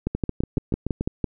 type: two click trains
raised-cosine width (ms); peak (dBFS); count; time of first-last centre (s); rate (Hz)
3; -10 / -12; 8 / 7; 0.07-1.243 / 0.15-1.01; 5.97 / 6.98
effects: none